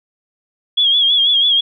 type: tone with vibrato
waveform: sine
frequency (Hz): 3322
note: G#7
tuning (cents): 0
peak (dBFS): -10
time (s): 0.77-1.61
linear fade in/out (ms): 10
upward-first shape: sine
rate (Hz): 6.1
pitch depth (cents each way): 65
effects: none